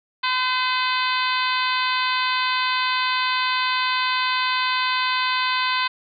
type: harmonic tone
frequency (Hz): 510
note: C5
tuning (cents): -44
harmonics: 2 / 3 / 4 / 5 / 6 / 7 / 8 / 9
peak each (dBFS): -23 / -27 / -29 / -28 / -31 / -30 / -30 / -34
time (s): 0.23-5.88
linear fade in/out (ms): 10
effects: none